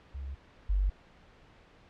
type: tone pair in turn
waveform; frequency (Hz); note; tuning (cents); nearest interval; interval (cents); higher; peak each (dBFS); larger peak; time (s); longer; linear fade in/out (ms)
sine; 68 / 48.17; C#2 / G1; -33 / -30; tritone; 597; first; -36 / -24; second; 0.14-0.35 / 0.69-0.9; neither; 10
effects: pink hiss -58 dBFS RMS until 1.89 s + low-pass 3000 Hz 12 dB/octave